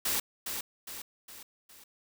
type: noise with echo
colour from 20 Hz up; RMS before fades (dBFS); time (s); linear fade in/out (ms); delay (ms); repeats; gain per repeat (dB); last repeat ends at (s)
white; -30; 0.05-0.2; 5; 410; 4; -6; 1.84
effects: none